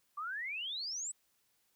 sine exponential sweep, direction up, 1141 to 8100 Hz, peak -37 dBFS, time 0.17-1.12 s, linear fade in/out 10 ms, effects white hiss -75 dBFS RMS until 1.75 s

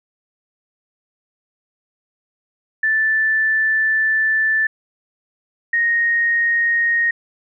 sine tone pair in turn, 1760 / 1864.7 Hz, A6 / A#6, 0 / 0 cents, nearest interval minor second, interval 100 cents, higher second, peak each -14 dBFS, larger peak neither, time 2.83-4.67 / 5.73-7.11 s, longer first, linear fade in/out 5 ms, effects none

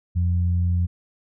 sine tone pair together, 87.31 / 176.14 Hz, F2 / F3, 0 / +15 cents, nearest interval octave, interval 1215 cents, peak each -18 / -30 dBFS, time 0.15-0.87 s, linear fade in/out 20 ms, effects none

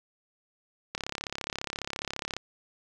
click train, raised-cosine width 0.2 ms, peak -15 dBFS, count 50, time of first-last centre 0.95-2.366 s, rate 34.6 Hz, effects none

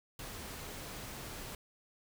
pink noise, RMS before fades -45 dBFS, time 0.19-1.55 s, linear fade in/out 2 ms, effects none

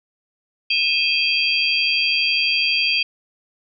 sine tone cluster, 2482 / 2634 / 3230 / 4710 Hz, D#7 / E7 / G#7 / D8, -5 / -2 / -49 / +4 cents, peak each -22 dBFS, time 0.7-3.03 s, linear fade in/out 5 ms, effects none

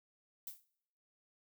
violet noise with exponential decay, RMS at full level -41 dBFS, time 0.47-0.65 s, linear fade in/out 1 ms, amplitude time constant 38 ms, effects noise-tail reverb RT60 0.7 s tail -21 dB re dry

